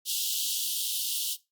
pink high-pass noise, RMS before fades -30 dBFS, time 0.05-1.37 s, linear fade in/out 50 ms, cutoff 2900 Hz, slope 96 dB/octave, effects noise-tail reverb RT60 0.2 s tail -17 dB re dry + Opus 48 kbps

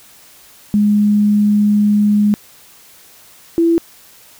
sine tone pair in turn, 207.7 / 334.5 Hz, G#3 / E4, 0 / +25 cents, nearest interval minor sixth, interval 825 cents, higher second, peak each -9 dBFS, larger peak neither, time 0.74-2.34 / 3.58-3.78 s, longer first, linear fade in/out 0 ms, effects white hiss -44 dBFS RMS until 4.39 s

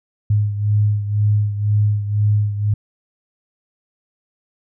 sine beating tone pair, 104 / 106 Hz, G#2 / G#2, +3 / +36 cents, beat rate 2 Hz, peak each -15 / -21 dBFS, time 0.3-2.74 s, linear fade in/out 5 ms, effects none

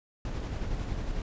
brown noise with tremolo, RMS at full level -32 dBFS, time 0.25-1.22 s, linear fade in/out 2 ms, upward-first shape square, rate 11 Hz, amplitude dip 25%, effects resampled to 16000 Hz

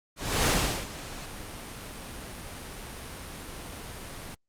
pink noise with ADSR envelope, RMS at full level -23 dBFS, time 0.16-4.35 s, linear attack 310 ms, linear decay 390 ms, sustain -17 dB, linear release 8 ms, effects low-pass 12000 Hz 12 dB/octave + Opus 48 kbps

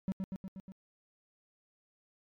triangle tone with echo, 190.9 Hz, G3, 46 cents flat, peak -28 dBFS, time 0.08-0.12 s, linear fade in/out 0 ms, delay 120 ms, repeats 5, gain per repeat -3 dB, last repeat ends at 0.72 s, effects MP3 96 kbps

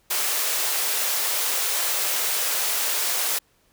white high-pass noise, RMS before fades -24 dBFS, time 0.1-3.39 s, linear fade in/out 10 ms, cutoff 410 Hz, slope 24 dB/octave, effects pink hiss -63 dBFS RMS until 3.72 s

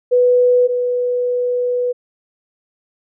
sine tone pair in turn, 494.2 / 492.5 Hz, B4 / B4, +1 / -5 cents, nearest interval unison, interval 6 cents, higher first, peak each -9 / -15 dBFS, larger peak first, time 0.11-0.68 / 0.68-1.93 s, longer second, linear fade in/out 20 ms, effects none

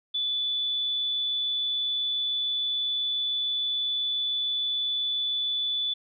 sine tone, 3473 Hz, A7, 23 cents flat, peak -25 dBFS, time 0.14-5.94 s, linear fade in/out 10 ms, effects none

